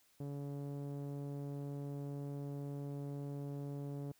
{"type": "tone with low-pass filter", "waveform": "sawtooth", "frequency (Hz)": 142, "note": "C#3", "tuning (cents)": 42, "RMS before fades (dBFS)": -43, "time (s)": [0.2, 4.12], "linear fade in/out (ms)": 5, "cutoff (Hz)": 500, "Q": 0.96, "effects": ["white hiss -71 dBFS RMS until 4.19 s"]}